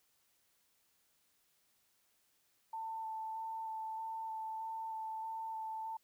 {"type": "tone with vibrato", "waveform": "sine", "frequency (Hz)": 888, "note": "A5", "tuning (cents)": 16, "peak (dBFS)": -39, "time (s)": [2.73, 5.97], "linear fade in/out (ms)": 5, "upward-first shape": "square", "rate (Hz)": 1.6, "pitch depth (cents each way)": 10, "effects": ["white hiss -75 dBFS RMS until 6.03 s"]}